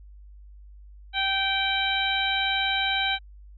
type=harmonic tone; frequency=778 Hz; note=G5; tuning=13 cents flat; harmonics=1 / 2 / 3 / 4 / 5; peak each=-29 / -29 / -29 / -29 / -29 dBFS; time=1.13-3.19 s; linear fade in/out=50 ms; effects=added 50 Hz sine -44 dBFS peak until 3.57 s